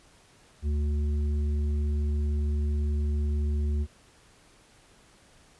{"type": "harmonic tone", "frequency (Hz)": 73.5, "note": "D2", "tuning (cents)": 2, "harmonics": [1, 3, 5], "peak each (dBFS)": [-24, -38, -43], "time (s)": [0.62, 3.87], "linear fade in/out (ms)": 50, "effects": ["pink hiss -58 dBFS RMS until 5.59 s", "resampled to 24000 Hz"]}